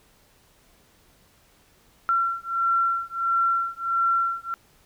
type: beating tone pair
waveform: sine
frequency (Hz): 1360 / 1361.5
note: F6 / F6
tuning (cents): -46 / -44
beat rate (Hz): 1.5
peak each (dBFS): -24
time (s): 2.09-4.54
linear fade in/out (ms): 0
effects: pink hiss -59 dBFS RMS until 4.85 s